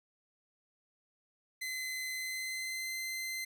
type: tone with pitch glide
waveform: sawtooth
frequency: 2043 to 2068 Hz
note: C7 to C7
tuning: -42 to -21 cents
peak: -33 dBFS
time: 1.61-3.45 s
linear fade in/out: 10 ms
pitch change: +21 cents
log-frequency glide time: 2.13-2.94 s
effects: none